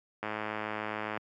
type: click train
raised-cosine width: 0.5 ms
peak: -19 dBFS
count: 102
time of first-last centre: 0.23-1.174 s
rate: 107 Hz
effects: high-pass 150 Hz 12 dB/octave